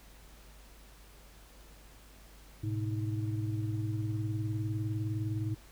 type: tone cluster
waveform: sine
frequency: 107.6 / 127.3 / 316.1 Hz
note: A2 / C3 / D#4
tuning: -38 / -47 / +27 cents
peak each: -32 / -39 / -39 dBFS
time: 2.63-5.55 s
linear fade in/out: 10 ms
effects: added 50 Hz sine -54 dBFS peak until 5.71 s + pink hiss -58 dBFS RMS until 5.71 s